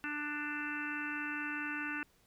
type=harmonic tone with a mistuned harmonic; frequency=295.9 Hz; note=D4; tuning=13 cents sharp; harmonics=1 / 3 / 4 / 5 / 6 / 7 / 8 / 9; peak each=-42 / -50 / -48 / -40 / -44 / -49 / -53 / -43 dBFS; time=0.04-2.03 s; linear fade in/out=0 ms; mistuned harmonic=8; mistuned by=-15 cents; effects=pink hiss -69 dBFS RMS until 2.26 s